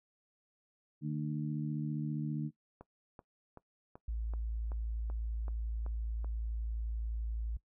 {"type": "harmonic tone", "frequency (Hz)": 75, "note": "D2", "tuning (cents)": 37, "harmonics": [2, 3, 4], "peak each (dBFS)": [-35, -39, -41], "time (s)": [1.01, 2.51], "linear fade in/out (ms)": 50}
{"type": "click train", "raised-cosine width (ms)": 1, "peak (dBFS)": -35, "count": 10, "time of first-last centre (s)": [2.81, 6.245], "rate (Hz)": 2.62}
{"type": "tone", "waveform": "sine", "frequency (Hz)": 55.8, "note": "A1", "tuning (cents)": 25, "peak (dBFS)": -34, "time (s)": [4.08, 7.57], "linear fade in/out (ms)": 5}
{"effects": ["noise-tail reverb RT60 0.1 s tail -19 dB re dry"]}